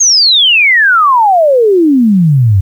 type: exponential sweep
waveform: sine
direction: down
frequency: 6645 to 91 Hz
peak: -4 dBFS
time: 0-2.61 s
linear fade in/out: 10 ms
effects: 7-bit